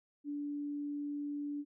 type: tone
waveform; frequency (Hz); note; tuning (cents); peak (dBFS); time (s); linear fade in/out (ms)
sine; 290.1; D4; -21; -36; 0.24-1.65; 50
effects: none